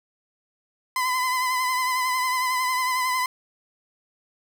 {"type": "tone with vibrato", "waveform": "30% pulse", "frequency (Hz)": 1015, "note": "B5", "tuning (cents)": 47, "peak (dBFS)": -19, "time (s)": [0.96, 3.26], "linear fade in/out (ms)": 2, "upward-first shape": "triangle", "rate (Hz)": 11, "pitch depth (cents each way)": 44, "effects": []}